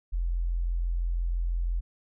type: tone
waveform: sine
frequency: 43 Hz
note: F1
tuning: 26 cents flat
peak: -25 dBFS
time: 0.12-1.81 s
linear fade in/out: 20 ms
effects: none